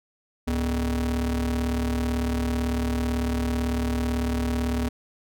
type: ring-modulated tone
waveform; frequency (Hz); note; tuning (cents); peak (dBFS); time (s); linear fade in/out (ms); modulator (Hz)
square; 87.5; F2; +4; -21; 0.47-4.89; 10; 156
effects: none